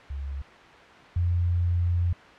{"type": "tone pair in turn", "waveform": "sine", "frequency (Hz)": [69.3, 87.31], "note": ["C#2", "F2"], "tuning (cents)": [0, 0], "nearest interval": "major third", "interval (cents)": 400, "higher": "second", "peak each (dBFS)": [-30, -21], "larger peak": "second", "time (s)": [[0.1, 0.42], [1.16, 2.13]], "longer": "second", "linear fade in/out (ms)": 5, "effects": ["white hiss -47 dBFS RMS until 2.38 s", "low-pass 2000 Hz 12 dB/octave"]}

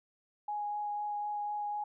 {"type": "tone with vibrato", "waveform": "sine", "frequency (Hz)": 830.6, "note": "G#5", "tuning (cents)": 0, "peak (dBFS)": -33, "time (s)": [0.48, 1.84], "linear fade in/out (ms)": 5, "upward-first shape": "sine", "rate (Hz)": 4, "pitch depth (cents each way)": 9, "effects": []}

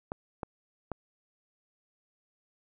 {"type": "clicks", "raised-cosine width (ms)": 1, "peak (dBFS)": -20, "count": 3, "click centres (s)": [0.119, 0.432, 0.917], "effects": []}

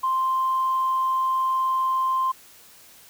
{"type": "tone", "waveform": "sine", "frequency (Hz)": 1046.5, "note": "C6", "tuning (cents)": 0, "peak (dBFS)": -19, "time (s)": [0.03, 2.32], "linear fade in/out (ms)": 10, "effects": ["tanh soft clip ceiling -15 dBFS", "white hiss -50 dBFS RMS until 3.09 s"]}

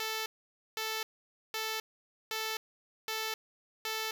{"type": "tone bursts", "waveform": "5% pulse", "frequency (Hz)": 440, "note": "A4", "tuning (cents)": 0, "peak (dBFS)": -22, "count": 6, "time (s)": [0, 4.11], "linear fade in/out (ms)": 2, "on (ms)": 260, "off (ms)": 510, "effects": []}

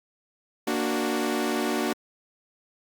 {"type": "chord", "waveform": "sawtooth", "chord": "Bb augmented", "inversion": "none", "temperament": "equal", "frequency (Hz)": [233.1, 293.7, 370], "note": ["Bb3", "D4", "F#4"], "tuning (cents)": [0, 0, 0], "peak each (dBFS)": -25, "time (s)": [0.67, 1.93], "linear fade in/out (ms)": 5, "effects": ["Opus 48 kbps"]}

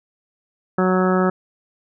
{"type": "harmonic tone", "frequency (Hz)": 185.1, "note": "F#3", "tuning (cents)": 1, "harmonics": [1, 2, 3, 4, 5, 6, 7, 8, 9], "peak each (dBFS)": [-18, -20, -24, -27, -30, -32, -24, -34, -31], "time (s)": [0.78, 1.3], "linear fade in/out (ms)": 5, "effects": []}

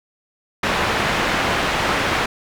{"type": "low-pass noise", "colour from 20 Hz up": "white", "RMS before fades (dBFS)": -20, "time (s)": [0.63, 2.26], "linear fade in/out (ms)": 5, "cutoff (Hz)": 2000, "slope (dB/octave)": 12, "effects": []}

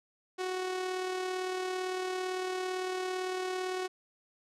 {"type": "tone with amplitude modulation", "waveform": "sawtooth", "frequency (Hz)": 370, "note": "F#4", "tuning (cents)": 0, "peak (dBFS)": -27, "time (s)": [0.38, 3.88], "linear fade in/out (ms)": 20, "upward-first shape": "sine", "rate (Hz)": 37.8, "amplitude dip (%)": 35, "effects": ["low-pass 8000 Hz 12 dB/octave"]}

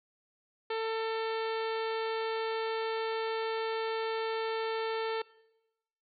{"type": "harmonic tone", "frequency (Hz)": 446.7, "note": "A4", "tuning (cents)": 26, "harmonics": [1, 2, 3, 4, 5, 6, 7, 8, 9, 10], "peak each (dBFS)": [-32, -38, -42, -44, -46, -48, -49, -50, -51, -52], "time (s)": [0.7, 5.22], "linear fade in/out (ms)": 5, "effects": ["noise-tail reverb RT60 1.0 s tail -22 dB re dry"]}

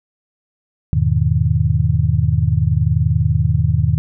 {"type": "chord", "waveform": "sine", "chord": "E major seventh", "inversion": "none", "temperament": "just", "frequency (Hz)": [82.41, 103.01, 123.61, 154.51], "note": ["E2", "G#2", "B2", "D#3"], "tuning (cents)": [0, -14, 2, -12], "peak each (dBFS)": -18, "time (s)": [0.93, 3.98], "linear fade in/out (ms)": 0, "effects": []}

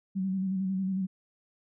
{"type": "tone with vibrato", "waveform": "sine", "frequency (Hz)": 190, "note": "F#3", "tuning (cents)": 46, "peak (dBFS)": -27, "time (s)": [0.15, 1.07], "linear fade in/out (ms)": 20, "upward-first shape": "square", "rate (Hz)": 11, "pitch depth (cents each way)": 33, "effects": []}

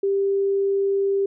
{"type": "tone", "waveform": "sine", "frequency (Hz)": 394.6, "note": "G4", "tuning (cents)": 11, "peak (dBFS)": -18, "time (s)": [0.03, 1.26], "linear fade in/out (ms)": 5, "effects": []}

